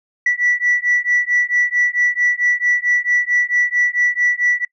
sine beating tone pair, 1955 / 1959.5 Hz, B6 / B6, -18 / -14 cents, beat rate 4.5 Hz, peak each -16 dBFS, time 0.26-4.65 s, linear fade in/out 5 ms, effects noise-tail reverb RT60 0.1 s tail -24 dB re dry + tanh soft clip ceiling -8 dBFS

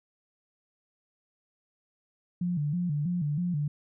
sine tone with vibrato, 161.2 Hz, E3, 38 cents flat, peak -26 dBFS, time 2.41-3.68 s, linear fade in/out 5 ms, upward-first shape square, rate 3.1 Hz, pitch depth 160 cents each way, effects none

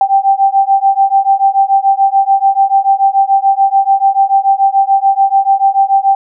sine beating tone pair, 780 / 786.9 Hz, G5 / G5, -9 / +6 cents, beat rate 6.9 Hz, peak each -10 dBFS, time 0.01-6.15 s, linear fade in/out 2 ms, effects none

